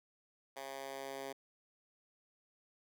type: tone with high-pass filter sweep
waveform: 10% pulse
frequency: 136 Hz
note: C#3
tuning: 33 cents flat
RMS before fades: -45 dBFS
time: 0.56-1.33 s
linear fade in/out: 10 ms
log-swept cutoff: 650 to 380 Hz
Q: 1.1
effects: none